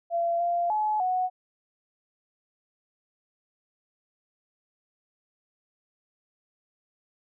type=tone with pitch steps; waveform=sine; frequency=682 / 693 / 853 / 737 Hz; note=F5 / F5 / G#5 / F#5; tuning=-41 / -14 / +46 / -7 cents; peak=-23 dBFS; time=0.1-1.3 s; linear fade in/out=50 ms; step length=300 ms; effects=none